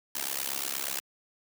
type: noise with amplitude modulation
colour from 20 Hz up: white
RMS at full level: -29 dBFS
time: 0.15-1 s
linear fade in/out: 5 ms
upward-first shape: sine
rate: 68.4 Hz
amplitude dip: 100%
effects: high-pass 200 Hz 12 dB/octave